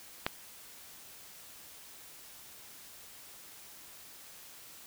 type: click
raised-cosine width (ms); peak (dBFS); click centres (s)
0.3; -13; 0.265
effects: white hiss -52 dBFS RMS until 4.86 s